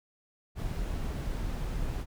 brown noise, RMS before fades -33 dBFS, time 0.55-2.06 s, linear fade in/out 50 ms, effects none

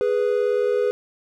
triangle tone pair together, 415.3 / 493.9 Hz, G#4 / B4, 0 / 0 cents, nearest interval minor third, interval 300 cents, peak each -19 dBFS, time 0.01-0.91 s, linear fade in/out 0 ms, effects none

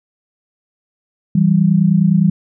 sine tone pair together, 164.3 / 194.15 Hz, E3 / G3, -5 / -16 cents, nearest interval minor third, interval 289 cents, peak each -12 dBFS, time 1.35-2.3 s, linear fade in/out 5 ms, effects none

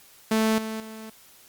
sawtooth tone with level steps, 220 Hz, A3, in tune, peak -16 / -26 / -34 dBFS, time 0.31-1.1 s, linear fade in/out 5 ms, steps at 0.58 / 0.8 s, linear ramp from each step 2 ms, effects white hiss -53 dBFS RMS until 1.48 s + Opus 48 kbps

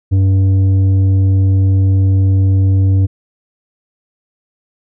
sine tone with tanh clipping, 96.1 Hz, G2, 34 cents flat, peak -9 dBFS, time 0.11-3.07 s, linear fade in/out 20 ms, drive 7 dB, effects none

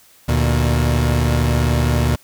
30% pulse tone pair together, 74.9 / 118.9 Hz, D2 / A#2, +35 / +35 cents, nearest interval minor sixth, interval 800 cents, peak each -14 / -15 dBFS, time 0.28-2.16 s, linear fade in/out 10 ms, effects white hiss -50 dBFS RMS until 2.23 s

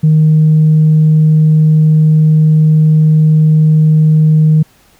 sine tone, 155.5 Hz, D#3, 1 cent flat, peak -3 dBFS, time 0.03-4.63 s, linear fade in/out 10 ms, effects tanh soft clip ceiling -1 dBFS + pink hiss -48 dBFS RMS until 4.99 s

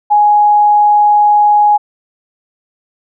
sine tone, 833 Hz, G#5, 5 cents sharp, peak -5 dBFS, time 0.1-1.78 s, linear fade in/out 20 ms, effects none

